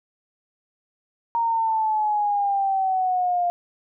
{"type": "exponential sweep", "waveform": "sine", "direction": "down", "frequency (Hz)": [934, 698.5], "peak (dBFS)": -19, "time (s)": [1.35, 3.5], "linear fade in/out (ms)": 0, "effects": []}